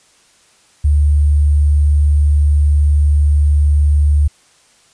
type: tone with sample-and-hold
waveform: sine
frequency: 73.42 Hz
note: D2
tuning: in tune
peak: -8 dBFS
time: 0.84-4.28 s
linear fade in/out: 10 ms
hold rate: 8820 Hz
effects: white hiss -51 dBFS RMS until 4.93 s + resampled to 22050 Hz